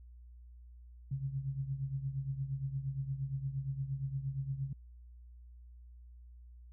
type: tone with tremolo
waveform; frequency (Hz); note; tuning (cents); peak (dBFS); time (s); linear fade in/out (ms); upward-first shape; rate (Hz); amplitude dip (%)
sine; 135.9; C#3; -34; -31; 1.11-4.73; 5; triangle; 8.6; 80
effects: added 60 Hz sine -51 dBFS peak until 6.72 s